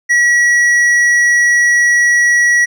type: tone with hard clipping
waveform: triangle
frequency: 1926 Hz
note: B6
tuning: 44 cents flat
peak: -9 dBFS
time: 0.09-2.66 s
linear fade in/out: 20 ms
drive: 10 dB
effects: none